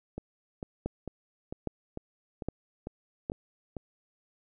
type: two click trains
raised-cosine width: 2 ms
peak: -23 / -18 dBFS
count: 9 / 4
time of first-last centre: 0.18-3.767 / 0.86-3.299 s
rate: 2.23 / 1.23 Hz
effects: none